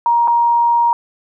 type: tone with dropouts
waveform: sine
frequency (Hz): 942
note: A#5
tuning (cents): +18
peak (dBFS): -10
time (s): 0.06-0.93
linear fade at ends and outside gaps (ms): 1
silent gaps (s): 0.275-0.28
effects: none